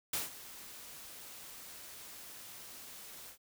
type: noise with ADSR envelope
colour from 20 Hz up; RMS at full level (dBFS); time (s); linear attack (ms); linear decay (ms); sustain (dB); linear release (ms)
white; -34; 0.13-3.38; 5; 160; -16; 89
effects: none